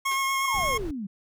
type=tone with vibrato; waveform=25% pulse; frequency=1083 Hz; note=C#6; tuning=41 cents flat; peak=-20 dBFS; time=0.05-0.78 s; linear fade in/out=10 ms; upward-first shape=sine; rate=8.4 Hz; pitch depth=12 cents each way
type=tone with exponential decay; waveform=5% pulse; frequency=392 Hz; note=G4; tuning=in tune; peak=-27 dBFS; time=0.11-0.27 s; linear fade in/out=5 ms; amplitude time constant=33 ms
type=exponential sweep; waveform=sine; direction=down; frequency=1174.7 to 185 Hz; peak=-30 dBFS; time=0.44-1.07 s; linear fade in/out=10 ms
type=noise; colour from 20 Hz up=brown; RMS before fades=-35 dBFS; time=0.54-0.91 s; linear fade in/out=5 ms
effects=none